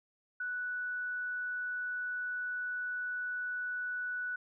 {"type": "tone", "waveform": "sine", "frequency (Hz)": 1480, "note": "F#6", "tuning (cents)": 0, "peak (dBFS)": -34, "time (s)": [0.4, 4.36], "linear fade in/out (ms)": 5, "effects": []}